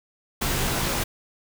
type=noise with comb filter; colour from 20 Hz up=pink; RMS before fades=-25 dBFS; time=0.41-1.04 s; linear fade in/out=10 ms; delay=19 ms; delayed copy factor=-0.65; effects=none